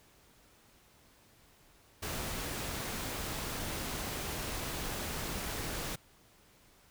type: noise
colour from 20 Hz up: pink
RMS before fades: -38 dBFS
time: 2.02-5.96 s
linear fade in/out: 10 ms
effects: pink hiss -63 dBFS RMS until 6.9 s